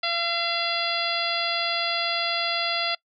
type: harmonic tone with a mistuned harmonic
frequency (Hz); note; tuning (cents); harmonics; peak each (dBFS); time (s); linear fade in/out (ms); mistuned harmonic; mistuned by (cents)
682; F5; -41; 1 / 2 / 3 / 4 / 5 / 6 / 7; -31 / -31 / -31 / -31 / -31 / -31 / -31; 0.03-2.95; 5; 6; +19
effects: noise-tail reverb RT60 0.1 s tail -24 dB re dry